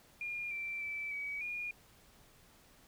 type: tone with pitch steps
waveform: sine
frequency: 2415 / 2346 / 2320 / 2273 / 2431 Hz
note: D7 / D7 / D7 / C#7 / D#7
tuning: +48 / -2 / -22 / +43 / -41 cents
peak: -37 dBFS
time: 0.21-1.71 s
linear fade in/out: 2 ms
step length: 300 ms
effects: pink hiss -63 dBFS RMS until 2.87 s